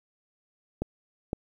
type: clicks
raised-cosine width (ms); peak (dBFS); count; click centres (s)
2; -15; 2; 0.82 / 1.331
effects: 9-bit